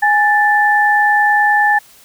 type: tone pair together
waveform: sine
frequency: 830.6 / 1760 Hz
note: G#5 / A6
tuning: 0 / 0 cents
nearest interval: octave + minor second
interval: 1300 cents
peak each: -12 dBFS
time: 0.02-1.79 s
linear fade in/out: 10 ms
effects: white hiss -45 dBFS RMS until 2.04 s